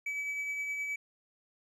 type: tone with tremolo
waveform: triangle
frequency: 2290 Hz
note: D7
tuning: 44 cents flat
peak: -30 dBFS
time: 0.06-0.96 s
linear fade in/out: 5 ms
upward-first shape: triangle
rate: 9.6 Hz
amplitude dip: 35%
effects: resampled to 32000 Hz